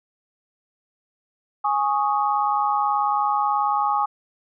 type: chord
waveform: sine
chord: Ab suspended fourth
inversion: none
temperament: just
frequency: 830.6 / 1107.5 / 1245.9 Hz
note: Ab5 / Db6 / Eb6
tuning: 0 / -2 / +2 cents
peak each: -21 / -24 / -25 dBFS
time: 1.64-4.06 s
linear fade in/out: 10 ms
effects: none